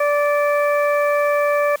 harmonic tone, 583 Hz, D5, 13 cents flat, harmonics 1 / 2 / 3 / 4, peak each -16 / -22 / -26 / -28 dBFS, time 0-1.76 s, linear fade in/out 5 ms, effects white hiss -43 dBFS RMS until 1.8 s + high-pass 80 Hz 12 dB/octave

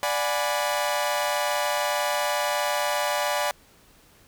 sawtooth chord, G# half-diminished seventh, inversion second, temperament equal with one note detuned, 587.3 / 729 / 830.6 / 987.8 Hz, D5 / F#5 / G#5 / B5, 0 / -26 / 0 / 0 cents, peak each -23 / -27 / -26 / -26 dBFS, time 0.03-3.51 s, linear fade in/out 0 ms, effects pink hiss -56 dBFS RMS until 4.27 s

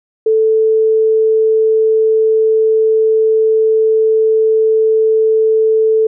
sine tone, 440 Hz, A4, in tune, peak -8 dBFS, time 0.26-6.07 s, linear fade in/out 5 ms, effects none

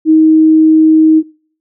sine tone, 315.5 Hz, D#4, 24 cents sharp, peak -3 dBFS, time 0.05-1.23 s, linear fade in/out 50 ms, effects noise-tail reverb RT60 0.5 s tail -22 dB re dry

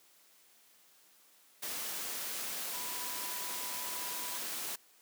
sine tone in noise, 987.8 Hz, B5, in tune, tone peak -47 dBFS, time 2.73-4.38 s, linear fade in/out 10 ms, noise white, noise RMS -39 dBFS, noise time 1.62-4.76 s, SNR -11 dB, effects white hiss -64 dBFS RMS until 5.01 s + high-pass 200 Hz 12 dB/octave

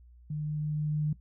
sine tone with level ramp, 151.1 Hz, D3, 50 cents sharp, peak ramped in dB -31 to -25 dBFS, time 0.3-1.13 s, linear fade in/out 5 ms, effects noise-tail reverb RT60 0.1 s tail -17 dB re dry + added 60 Hz sine -52 dBFS peak until 1.2 s

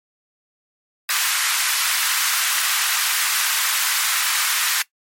pink high-pass noise, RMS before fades -20 dBFS, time 1.09-4.82 s, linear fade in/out 2 ms, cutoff 1200 Hz, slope 24 dB/octave, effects noise-tail reverb RT60 0.1 s tail -18 dB re dry + MP3 64 kbps

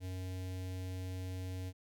square tone with notch filter, 92.5 Hz, F#2, in tune, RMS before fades -41 dBFS, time 0-1.73 s, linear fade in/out 50 ms, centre 1200 Hz, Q 0.98, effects none

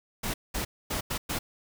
pink noise bursts at uneven times, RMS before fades -31 dBFS, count 5, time 0.23-0.34 / 0.54-0.65 / 0.9-1.01 / 1.1-1.18 / 1.29-1.39 s, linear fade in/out 10 ms, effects none

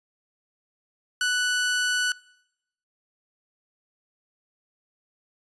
sawtooth tone, 1484 Hz, F#6, 5 cents sharp, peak -18 dBFS, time 1.21-2.12 s, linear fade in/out 2 ms, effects noise-tail reverb RT60 0.8 s tail -23 dB re dry + resampled to 22050 Hz

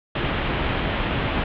pink low-pass noise, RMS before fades -24 dBFS, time 0.15-1.44 s, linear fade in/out 5 ms, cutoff 3400 Hz, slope 48 dB/octave, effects none

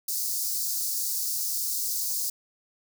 white high-pass noise, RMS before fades -29 dBFS, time 0.08-2.3 s, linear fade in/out 5 ms, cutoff 4500 Hz, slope 48 dB/octave, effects none

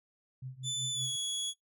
sine tone with tremolo, 130 Hz, C3, 11 cents flat, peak -37 dBFS, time 0.42-1.16 s, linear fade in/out 5 ms, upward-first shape triangle, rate 5.3 Hz, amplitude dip 95%
25% pulse tone with pitch glide, 3505 to 3360 Hz, A7 to G#7, -7 to +19 cents, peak -28 dBFS, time 0.63-1.54 s, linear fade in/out 50 ms, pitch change -74 cents, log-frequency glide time 0.92-1.08 s
effects noise-tail reverb RT60 0.1 s tail -17 dB re dry

